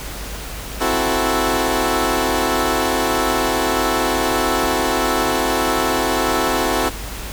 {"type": "chord", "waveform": "15% pulse", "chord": "F# half-diminished seventh", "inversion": "second", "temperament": "equal", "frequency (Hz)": [261.6, 329.6, 370, 440], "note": ["C4", "E4", "F#4", "A4"], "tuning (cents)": [0, 0, 0, 0], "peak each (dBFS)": -16, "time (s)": [0.8, 6.9], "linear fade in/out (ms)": 20, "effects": ["added 50 Hz sine -31 dBFS peak until 7.32 s", "pink hiss -31 dBFS RMS until 7.32 s"]}